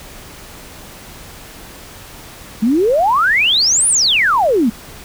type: exponential two-way sweep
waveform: sine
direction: up then down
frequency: 207.7 to 10120 to 207.7 Hz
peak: -10 dBFS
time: 2.62-4.7 s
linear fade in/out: 10 ms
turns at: 3.88 s
effects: pink hiss -36 dBFS RMS until 5.04 s